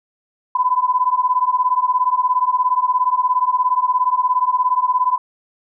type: beating tone pair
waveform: sine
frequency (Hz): 996 / 1013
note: B5 / B5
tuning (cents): +14 / +44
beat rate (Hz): 17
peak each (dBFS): -17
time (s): 0.55-5.18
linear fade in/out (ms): 5
effects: none